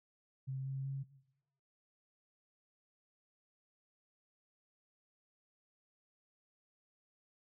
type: tone with pitch steps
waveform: sine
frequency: 133.1 / 134.8 / 136.53 Hz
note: C3 / C#3 / C#3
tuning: +30 / -48 / -26 cents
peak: -37 dBFS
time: 0.47-1.04 s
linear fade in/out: 20 ms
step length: 190 ms
effects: noise-tail reverb RT60 0.9 s tail -17 dB re dry